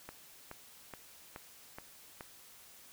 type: click train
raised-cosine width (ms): 0.5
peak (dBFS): -29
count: 6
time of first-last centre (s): 0.09-2.209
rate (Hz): 2.36
effects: white hiss -57 dBFS RMS until 2.92 s